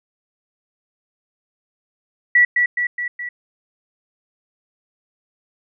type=tone with echo; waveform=sine; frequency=1947 Hz; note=B6; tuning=25 cents flat; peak=-9 dBFS; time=2.35-2.45 s; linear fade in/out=5 ms; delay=210 ms; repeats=4; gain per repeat=-4 dB; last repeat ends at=3.29 s; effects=none